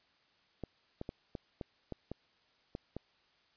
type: clicks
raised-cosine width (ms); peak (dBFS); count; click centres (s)
2; -26; 9; 0.637 / 1.014 / 1.091 / 1.352 / 1.612 / 1.923 / 2.116 / 2.751 / 2.966
effects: white hiss -70 dBFS RMS until 3.56 s + resampled to 11025 Hz